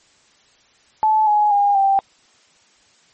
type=tone with pitch steps; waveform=sine; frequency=867 / 838.4 / 810.8 / 784.1 Hz; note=A5 / G#5 / G#5 / G5; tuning=-26 / +16 / -42 / 0 cents; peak=-12 dBFS; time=1.03-1.99 s; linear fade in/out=0 ms; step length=240 ms; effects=white hiss -55 dBFS RMS until 3.13 s + MP3 32 kbps